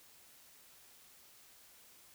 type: silence
effects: white hiss -61 dBFS RMS until 2.14 s